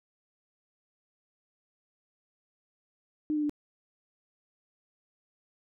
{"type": "tone with pitch steps", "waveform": "sine", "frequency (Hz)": [304.2, 299.5, 294.9], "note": ["D#4", "D4", "D4"], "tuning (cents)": [-39, 34, 7], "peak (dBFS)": -26, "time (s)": [3.3, 3.495], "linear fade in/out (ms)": 0, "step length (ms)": 65, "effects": []}